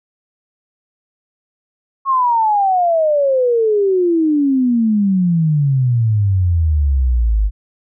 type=exponential sweep; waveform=sine; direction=down; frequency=1100 to 49.19 Hz; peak=-11 dBFS; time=2.05-7.51 s; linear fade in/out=50 ms; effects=none